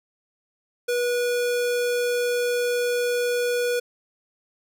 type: tone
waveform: square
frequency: 486 Hz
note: B4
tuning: 28 cents flat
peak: -22 dBFS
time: 0.88-3.8 s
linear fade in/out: 10 ms
effects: none